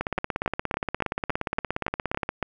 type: two click trains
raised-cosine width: 0.5 ms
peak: -10 / -11 dBFS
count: 9 / 40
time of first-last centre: 0.18-2.427 / 0.01-2.291 s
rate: 3.56 / 17.1 Hz
effects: none